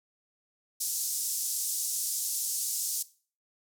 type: band-pass noise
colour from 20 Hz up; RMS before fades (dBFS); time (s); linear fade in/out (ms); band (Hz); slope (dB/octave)
pink; -32; 0.8-3.03; 10; 5900 to 14000; 24
effects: noise-tail reverb RT60 0.4 s tail -18 dB re dry